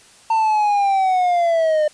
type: linear sweep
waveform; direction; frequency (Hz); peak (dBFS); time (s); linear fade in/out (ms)
triangle; down; 902 to 600; -12; 0.3-1.88; 5
effects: white hiss -48 dBFS RMS until 1.93 s + resampled to 22050 Hz